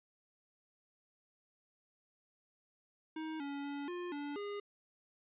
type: tone with pitch steps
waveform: square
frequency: 315.6 / 282.3 / 284.3 / 353.8 / 288.7 / 408.6 Hz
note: D#4 / C#4 / C#4 / F4 / D4 / G#4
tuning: +25 / +32 / +44 / +23 / -30 / -28 cents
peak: -40 dBFS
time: 3.16-4.6 s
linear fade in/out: 5 ms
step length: 240 ms
effects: resampled to 8000 Hz